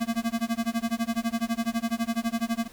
square tone with tremolo, 230 Hz, A#3, 23 cents flat, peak -23 dBFS, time 0-2.68 s, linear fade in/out 20 ms, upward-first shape sine, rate 12 Hz, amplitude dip 100%, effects pink hiss -51 dBFS RMS until 2.72 s

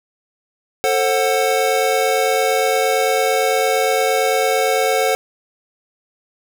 square chord, F# diminished, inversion first, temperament just, 444 / 532.8 / 740 Hz, A4 / C5 / F#5, +16 / +31 / 0 cents, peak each -20 dBFS, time 0.84-5.15 s, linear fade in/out 0 ms, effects none

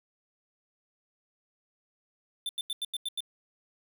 square tone bursts, 3546 Hz, A7, 13 cents sharp, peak -31 dBFS, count 7, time 2.46-3.205 s, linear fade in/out 2 ms, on 31 ms, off 88 ms, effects none

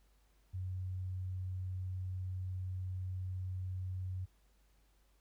sine tone, 92.6 Hz, F#2, 2 cents sharp, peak -37 dBFS, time 0.53-4.26 s, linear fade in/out 20 ms, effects added 50 Hz sine -67 dBFS peak until 5.2 s + pink hiss -75 dBFS RMS until 5.2 s

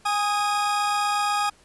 40% pulse tone pair together, 822 / 1247 Hz, G#5 / D#6, -18 / +3 cents, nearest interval perfect fifth, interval 721 cents, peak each -23 / -24 dBFS, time 0.05-1.5 s, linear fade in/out 10 ms, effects pink hiss -56 dBFS RMS until 1.64 s + resampled to 24000 Hz

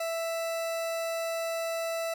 40% pulse tone, 661 Hz, E5, 5 cents sharp, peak -29 dBFS, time 0-2.14 s, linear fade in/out 5 ms, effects none

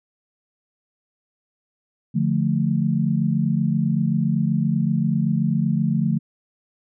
sine chord, D minor, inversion none, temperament equal, 146.83 / 174.61 / 220 Hz, D3 / F3 / A3, 0 / 0 / 0 cents, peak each -22 dBFS, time 2.14-6.19 s, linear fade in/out 20 ms, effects none

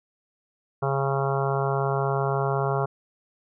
harmonic tone, 137.2 Hz, C#3, 17 cents flat, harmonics 1 / 3 / 4 / 5 / 6 / 7 / 8 / 9 / 10, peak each -26 / -28 / -33 / -30 / -33 / -35 / -33 / -38 / -35 dBFS, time 0.82-2.86 s, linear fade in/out 10 ms, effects none

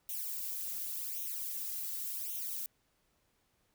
violet noise with flanger, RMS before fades -39 dBFS, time 0.09-2.66 s, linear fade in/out 2 ms, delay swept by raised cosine 0.31 to 2.51 ms, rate 0.89 Hz, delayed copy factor +0.85, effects pink hiss -75 dBFS RMS until 3.74 s

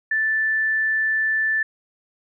sine tone, 1760 Hz, A6, in tune, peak -18 dBFS, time 0.11-1.63 s, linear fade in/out 5 ms, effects none

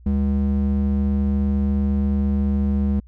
triangle ring-modulated tone, 138.59 Hz, C#3, in tune, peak -12 dBFS, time 0.06-3 s, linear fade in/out 5 ms, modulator 64.4 Hz, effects added 60 Hz sine -43 dBFS peak until 3.07 s

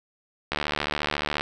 click train, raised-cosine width 0.3 ms, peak -9 dBFS, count 67, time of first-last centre 0.52-1.409 s, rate 74.2 Hz, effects none

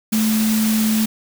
sine tone in noise, 218.3 Hz, A3, 13 cents flat, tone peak -15 dBFS, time 0.12-1.06 s, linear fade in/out 10 ms, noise white, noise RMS -25 dBFS, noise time 0.12-1.06 s, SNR +7 dB, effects none

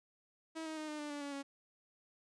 sawtooth tone with pitch steps, 321.8 / 315.2 / 308.7 / 302.3 / 296.1 / 290 / 284.1 / 278.2 Hz, E4 / D#4 / D#4 / D#4 / D4 / D4 / C#4 / C#4, -42 / +23 / -14 / -50 / +14 / -22 / +43 / +6 cents, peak -37 dBFS, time 0.55-1.43 s, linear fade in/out 20 ms, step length 110 ms, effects resampled to 22050 Hz

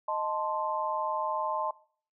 sine chord, A diminished, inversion second, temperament equal, 622.3 / 880 / 1046.5 Hz, Eb5 / A5 / C6, 0 / 0 / 0 cents, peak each -34 / -32 / -32 dBFS, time 0.08-1.71 s, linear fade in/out 5 ms, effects noise-tail reverb RT60 0.5 s tail -21 dB re dry

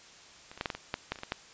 clicks, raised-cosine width 0.3 ms, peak -29 / -29 / -15 / -14 / -17 / -22 / -14 / -15 / -29 / -29 / -21 / -14 dBFS, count 12, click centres 0.515 / 0.576 / 0.611 / 0.658 / 0.702 / 0.75 / 0.941 / 1.12 / 1.158 / 1.188 / 1.234 / 1.321 s, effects white hiss -53 dBFS RMS until 1.53 s + resampled to 16000 Hz

